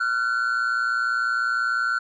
triangle ring-modulated tone, 1437 Hz, F6, 49 cents sharp, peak -16 dBFS, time 0-1.99 s, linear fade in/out 10 ms, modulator 60 Hz, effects resampled to 16000 Hz

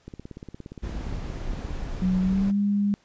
click train, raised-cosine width 3 ms, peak -25 dBFS, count 29, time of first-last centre 0.08-1.708 s, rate 17.2 Hz
brown noise, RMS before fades -32 dBFS, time 0.82-2.52 s, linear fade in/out 20 ms
sine tone with pitch glide, 185 to 202.9 Hz, F#3 to G#3, 0 to -40 cents, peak -20 dBFS, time 2.02-2.94 s, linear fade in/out 0 ms, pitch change +160 cents, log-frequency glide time 2.21-2.58 s
effects pink hiss -62 dBFS RMS until 3.04 s + resampled to 16000 Hz

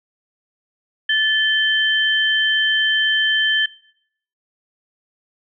sine tone pair together, 1746 / 3111 Hz, A6 / G7, -14 / -14 cents, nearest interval minor seventh, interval 1000 cents, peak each -17 / -18 dBFS, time 1.09-3.66 s, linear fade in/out 5 ms, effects noise-tail reverb RT60 0.7 s tail -22 dB re dry

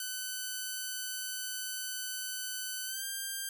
5% pulse tone with pitch glide, 1509 to 1588.6 Hz, F#6 to G6, +34 to +23 cents, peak -25 dBFS, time 0-3.49 s, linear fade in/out 2 ms, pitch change +89 cents, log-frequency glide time 2.85-3.04 s, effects none

